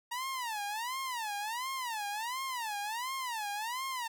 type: tone with vibrato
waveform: sawtooth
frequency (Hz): 932.3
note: A#5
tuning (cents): 0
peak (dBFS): -31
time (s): 0.11-4.08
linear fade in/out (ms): 10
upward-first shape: sine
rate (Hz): 1.4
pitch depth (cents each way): 240
effects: none